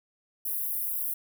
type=high-pass noise; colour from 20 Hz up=pink; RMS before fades=-31 dBFS; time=0.45-1.14 s; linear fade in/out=5 ms; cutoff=11000 Hz; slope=48 dB/octave; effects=none

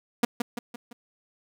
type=tone with echo; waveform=sawtooth; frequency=238.8 Hz; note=A#3; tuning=42 cents sharp; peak=-14 dBFS; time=0.23-0.25 s; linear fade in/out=5 ms; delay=170 ms; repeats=4; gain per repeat=-6 dB; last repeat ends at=0.93 s; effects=none

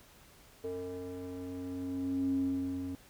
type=tone with band-pass filter sweep; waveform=square; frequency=90.7 Hz; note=F#2; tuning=34 cents flat; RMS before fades=-36 dBFS; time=0.64-2.95 s; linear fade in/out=0 ms; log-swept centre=430 to 230 Hz; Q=8.1; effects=pink hiss -59 dBFS RMS until 3.09 s

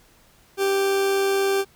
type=tone with amplitude modulation; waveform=40% pulse; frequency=392 Hz; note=G4; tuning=in tune; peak=-17 dBFS; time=0.57-1.65 s; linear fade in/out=50 ms; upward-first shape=sine; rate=99.7 Hz; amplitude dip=25%; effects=pink hiss -56 dBFS RMS until 1.75 s

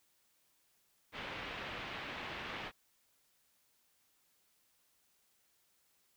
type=low-pass noise; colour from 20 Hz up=white; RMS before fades=-44 dBFS; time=1.12-2.72 s; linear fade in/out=50 ms; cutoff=3000 Hz; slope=24 dB/octave; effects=white hiss -74 dBFS RMS until 6.16 s

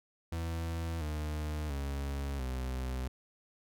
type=tone with pitch steps; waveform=40% pulse; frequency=82.9 / 76.02 / 69.71 / 63.92 Hz; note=E2 / D#2 / C#2 / C2; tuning=+10 / -40 / +10 / -40 cents; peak=-33 dBFS; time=0.32-3.08 s; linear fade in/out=5 ms; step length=690 ms; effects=none

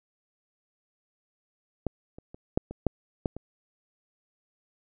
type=clicks; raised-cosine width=2 ms; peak=-14 / -30 / -30 / -9 / -24 / -9 / -13 / -24 dBFS; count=8; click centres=1.867 / 2.185 / 2.345 / 2.575 / 2.71 / 2.867 / 3.258 / 3.366 s; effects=none

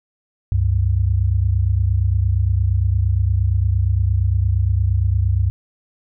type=tone pair together; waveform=sine; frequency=69.3 / 97.95 Hz; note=C#2 / G2; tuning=0 / -1 cents; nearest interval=tritone; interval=599 cents; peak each=-18 / -16 dBFS; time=0.52-5.5 s; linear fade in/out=0 ms; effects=none

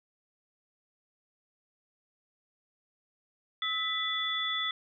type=tone cluster; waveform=sine; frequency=1296 / 1987 / 3451 Hz; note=E6 / B6 / A7; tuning=-30 / +10 / -34 cents; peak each=-36 / -35 / -31 dBFS; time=3.62-4.71 s; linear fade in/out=2 ms; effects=none

